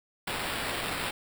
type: noise with sample-and-hold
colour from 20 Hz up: violet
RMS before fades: -33 dBFS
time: 0.27-1.11 s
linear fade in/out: 5 ms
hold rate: 6300 Hz
effects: none